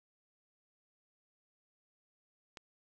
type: click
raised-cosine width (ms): 0.2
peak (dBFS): -29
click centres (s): 2.572
effects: none